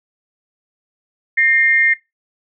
sine tone pair together, 1831 / 2112 Hz, A#6 / C7, -32 / +16 cents, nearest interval major second, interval 248 cents, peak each -14 dBFS, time 1.37-1.94 s, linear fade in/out 10 ms, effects noise-tail reverb RT60 0.2 s tail -18 dB re dry

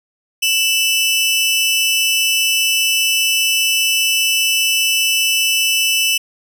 sawtooth tone pair together, 2650 / 2975 Hz, E7 / F#7, +9 / +9 cents, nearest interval major second, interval 200 cents, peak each -13 dBFS, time 0.42-6.18 s, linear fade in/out 10 ms, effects none

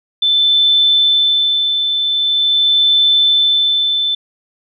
sine tone with tremolo, 3527 Hz, A7, 3 cents sharp, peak -8 dBFS, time 0.22-4.15 s, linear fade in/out 5 ms, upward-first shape sine, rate 0.44 Hz, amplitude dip 45%, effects none

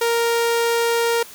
sawtooth tone, 466.2 Hz, A#4, in tune, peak -13 dBFS, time 0.01-1.23 s, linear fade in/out 5 ms, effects white hiss -41 dBFS RMS until 1.34 s

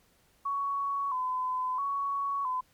sine tone with vibrato, 1065 Hz, C6, 30 cents sharp, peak -28 dBFS, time 0.45-2.61 s, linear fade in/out 10 ms, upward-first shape square, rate 0.75 Hz, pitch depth 83 cents each way, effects pink hiss -66 dBFS RMS until 2.73 s + MP3 96 kbps

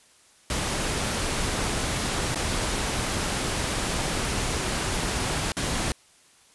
pink noise with dropouts, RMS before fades -27 dBFS, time 0.5-5.92 s, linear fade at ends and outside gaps 1 ms, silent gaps 2.347-2.357 / 5.52-5.568 s, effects white hiss -57 dBFS RMS until 6.54 s + resampled to 24000 Hz

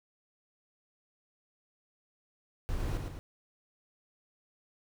brown noise with echo, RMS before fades -34 dBFS, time 2.69-2.97 s, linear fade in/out 0 ms, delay 110 ms, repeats 2, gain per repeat -4 dB, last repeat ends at 3.19 s, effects none

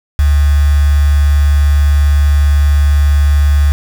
sine tone with quantisation, 72.3 Hz, D2, 27 cents flat, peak -6 dBFS, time 0.19-3.72 s, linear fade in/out 0 ms, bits 4, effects none

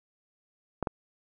clicks, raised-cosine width 1 ms, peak -15 dBFS, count 2, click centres 0.827 / 0.872 s, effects none

